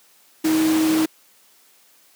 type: tone in noise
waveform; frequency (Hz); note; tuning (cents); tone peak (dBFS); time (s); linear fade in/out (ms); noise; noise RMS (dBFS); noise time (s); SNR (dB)
sine; 316.3; D#4; +29; -15; 0.44-1.06; 10; pink; -26; 0.44-1.06; +8
effects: white hiss -55 dBFS RMS until 2.15 s + high-pass 200 Hz 12 dB/octave